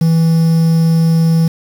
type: tone with quantisation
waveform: triangle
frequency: 163.9 Hz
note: E3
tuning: 10 cents flat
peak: -6 dBFS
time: 0.01-1.48 s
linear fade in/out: 5 ms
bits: 5
effects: none